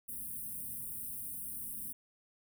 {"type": "band-stop noise", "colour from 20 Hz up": "white", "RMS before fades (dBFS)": -42, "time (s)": [0.08, 1.93], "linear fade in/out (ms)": 10, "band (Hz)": [290, 8700], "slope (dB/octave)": 96, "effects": []}